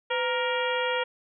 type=harmonic tone with a mistuned harmonic; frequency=469.5 Hz; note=A#4; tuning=12 cents sharp; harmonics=1 / 2 / 3 / 4 / 5 / 6 / 7; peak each=-28 / -31 / -33 / -34 / -35 / -36 / -36 dBFS; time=0.1-1.04 s; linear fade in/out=10 ms; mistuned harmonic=1; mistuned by=+120 cents; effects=none